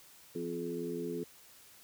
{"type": "harmonic tone with a mistuned harmonic", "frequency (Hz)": 85.4, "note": "F2", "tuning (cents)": -38, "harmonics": [2, 3, 4, 5], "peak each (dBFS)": [-43, -41, -40, -39], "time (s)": [0.35, 1.24], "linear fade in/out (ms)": 5, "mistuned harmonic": 4, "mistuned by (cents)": 34, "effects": ["white hiss -58 dBFS RMS until 1.83 s"]}